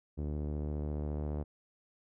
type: tone with low-pass filter sweep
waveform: sawtooth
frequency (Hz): 74.5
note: D2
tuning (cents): +25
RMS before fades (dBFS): -36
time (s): 0.17-1.44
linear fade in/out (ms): 20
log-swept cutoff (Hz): 380 to 630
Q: 1.1
effects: none